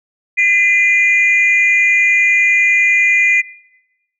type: tone pair together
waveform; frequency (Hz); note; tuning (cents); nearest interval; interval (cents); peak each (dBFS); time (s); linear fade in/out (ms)
sine; 2030 / 2420; B6 / D#7; +47 / -49; minor third; 304; -11; 0.37-3.42; 20
effects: noise-tail reverb RT60 1.0 s tail -22 dB re dry + tanh soft clip ceiling -3 dBFS